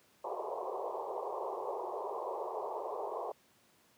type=band-pass noise; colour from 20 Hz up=pink; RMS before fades=-39 dBFS; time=0.24-3.32 s; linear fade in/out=5 ms; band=370 to 1100 Hz; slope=96 dB/octave; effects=pink hiss -67 dBFS RMS until 3.97 s + high-pass 150 Hz 12 dB/octave